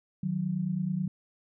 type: tone pair together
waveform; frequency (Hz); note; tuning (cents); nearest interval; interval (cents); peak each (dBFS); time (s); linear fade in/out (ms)
sine; 155.57 / 185; D#3 / F#3; 0 / 0; minor third; 300; -32 / -29; 0.23-1.08; 5
effects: none